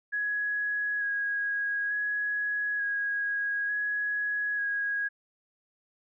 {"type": "tone with vibrato", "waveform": "sine", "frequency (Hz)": 1661.2, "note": "G#6", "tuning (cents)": 0, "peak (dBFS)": -27, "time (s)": [0.12, 5.09], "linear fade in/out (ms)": 20, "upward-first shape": "square", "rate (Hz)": 0.56, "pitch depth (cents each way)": 13, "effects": []}